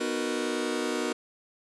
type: chord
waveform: sawtooth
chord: B major seventh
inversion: none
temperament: just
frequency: 246.9 / 308.7 / 370.4 / 463 Hz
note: B3 / D#4 / F#4 / A#4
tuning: 0 / -14 / +2 / -12 cents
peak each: -29 dBFS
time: 0-1.13 s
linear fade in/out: 10 ms
effects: resampled to 24000 Hz